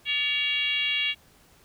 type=tone with frequency modulation; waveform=sine; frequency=2794 Hz; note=F7; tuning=in tune; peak=-23 dBFS; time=0.05-1.15 s; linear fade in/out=50 ms; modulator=527 Hz; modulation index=1.3; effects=pink hiss -58 dBFS RMS until 1.64 s